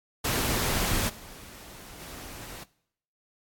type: noise with level steps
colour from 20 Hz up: pink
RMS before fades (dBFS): -27 / -46 / -42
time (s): 0.24-2.64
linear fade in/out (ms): 10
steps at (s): 1.08 / 1.99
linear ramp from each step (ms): 20
effects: noise-tail reverb RT60 0.7 s tail -21 dB re dry + AAC 64 kbps